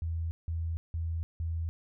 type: tone bursts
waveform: sine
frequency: 82.41 Hz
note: E2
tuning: in tune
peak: -30 dBFS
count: 4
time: 0.02-1.69 s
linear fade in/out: 0 ms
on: 290 ms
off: 170 ms
effects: none